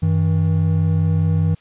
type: tone pair together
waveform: triangle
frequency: 95 / 160 Hz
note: F#2 / D#3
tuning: +46 / +49 cents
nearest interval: major sixth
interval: 903 cents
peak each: -15 dBFS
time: 0.02-1.55 s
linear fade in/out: 10 ms
effects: white hiss -54 dBFS RMS until 1.6 s + resampled to 8000 Hz